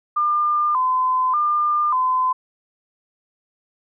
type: tone with vibrato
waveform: sine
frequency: 1108 Hz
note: C#6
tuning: 1 cent flat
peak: -16 dBFS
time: 0.16-2.33 s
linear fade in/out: 10 ms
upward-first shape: square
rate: 0.85 Hz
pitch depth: 140 cents each way
effects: none